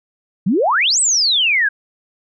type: exponential two-way sweep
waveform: sine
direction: up then down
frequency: 164.8 to 8372 to 1567 Hz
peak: -12 dBFS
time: 0.46-1.69 s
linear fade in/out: 10 ms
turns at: 1 s
effects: none